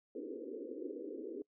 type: band-pass noise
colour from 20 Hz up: white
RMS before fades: -44 dBFS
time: 0.15-1.42 s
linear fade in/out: 2 ms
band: 250 to 500 Hz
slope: 96 dB/octave
effects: noise-tail reverb RT60 0.1 s tail -26 dB re dry